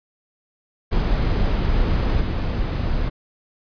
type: noise with level steps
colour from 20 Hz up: brown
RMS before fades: -19 / -22 dBFS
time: 0.91-3.1 s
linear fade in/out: 20 ms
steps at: 2.21 s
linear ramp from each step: 5 ms
effects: resampled to 11025 Hz